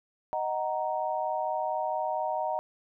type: chord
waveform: sine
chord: D# minor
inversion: none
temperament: just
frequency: 622.3 / 746.7 / 933.4 Hz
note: D#5 / F#5 / A#5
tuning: 0 / +16 / +2 cents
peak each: -32 dBFS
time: 0.33-2.59 s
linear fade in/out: 0 ms
effects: none